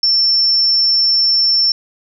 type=tone; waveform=sine; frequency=5390 Hz; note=E8; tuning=38 cents sharp; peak=-10 dBFS; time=0.03-1.72 s; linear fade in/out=2 ms; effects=none